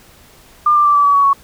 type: tone with pitch steps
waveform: sine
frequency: 1200 / 1184.8 / 1169.9 / 1155.1 / 1140.5 / 1126.1 / 1111.9 Hz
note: D6 / D6 / D6 / D6 / C#6 / C#6 / C#6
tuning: +37 / +15 / -7 / -29 / +49 / +27 / +5 cents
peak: -8 dBFS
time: 0.66-1.332 s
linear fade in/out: 5 ms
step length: 96 ms
effects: pink hiss -45 dBFS RMS until 1.43 s